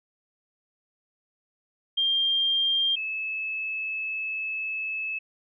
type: tone pair in turn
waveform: sine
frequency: 3194 / 2602 Hz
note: G7 / E7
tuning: +32 / -23 cents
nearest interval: major third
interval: 355 cents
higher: first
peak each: -21 / -28 dBFS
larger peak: first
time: 1.97-2.96 / 2.96-5.19 s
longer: second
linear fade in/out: 10 ms
effects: none